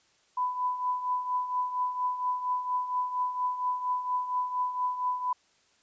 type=tone with tremolo; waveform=sine; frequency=998 Hz; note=B5; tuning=18 cents sharp; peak=-24 dBFS; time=0.37-5.33 s; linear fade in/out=5 ms; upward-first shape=triangle; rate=4.3 Hz; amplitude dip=70%; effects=white hiss -66 dBFS RMS until 5.82 s + resampled to 16000 Hz